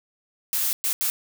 blue noise bursts at uneven times, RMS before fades -24 dBFS, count 3, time 0.53-0.73 / 0.84-0.93 / 1.01-1.1 s, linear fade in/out 0 ms, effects none

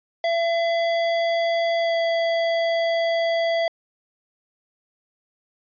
square tone with pitch glide, 673 to 668 Hz, E5 to E5, +36 to +23 cents, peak -20 dBFS, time 0.24-3.68 s, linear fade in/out 2 ms, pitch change -13 cents, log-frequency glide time 1.8-1.95 s, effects resampled to 11025 Hz

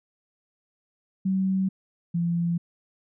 sine tone pair in turn, 190.3 / 170.72 Hz, F#3 / F3, +49 / -39 cents, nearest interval major second, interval 188 cents, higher first, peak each -21 / -22 dBFS, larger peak first, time 1.25-1.69 / 2.14-2.58 s, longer neither, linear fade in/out 10 ms, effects none

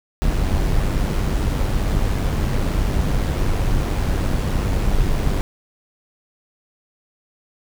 brown noise with amplitude modulation, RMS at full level -17 dBFS, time 0.22-5.41 s, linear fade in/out 0 ms, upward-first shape sine, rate 97.8 Hz, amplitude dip 40%, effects none

